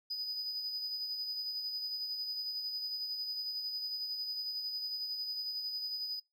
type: tone with tremolo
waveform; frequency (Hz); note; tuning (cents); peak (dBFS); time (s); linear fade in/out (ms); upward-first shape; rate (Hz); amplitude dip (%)
triangle; 4978; D#8; 0; -32; 0.1-6.2; 10; sine; 11; 40
effects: noise-tail reverb RT60 0.2 s tail -26 dB re dry + tanh soft clip ceiling -29 dBFS